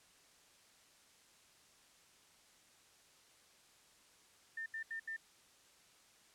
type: tone bursts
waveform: sine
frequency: 1800 Hz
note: A6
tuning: 39 cents sharp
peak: -40 dBFS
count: 4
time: 4.57-5.165 s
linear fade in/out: 5 ms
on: 91 ms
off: 77 ms
effects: white hiss -66 dBFS RMS until 6.34 s + low-pass 9000 Hz 12 dB/octave